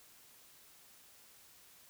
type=silence; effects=white hiss -61 dBFS RMS until 1.89 s